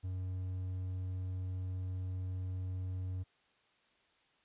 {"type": "tone", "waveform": "triangle", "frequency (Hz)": 92.5, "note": "F#2", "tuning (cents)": 0, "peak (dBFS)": -34, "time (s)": [0.03, 3.24], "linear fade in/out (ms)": 20, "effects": ["white hiss -71 dBFS RMS until 4.44 s", "resampled to 8000 Hz"]}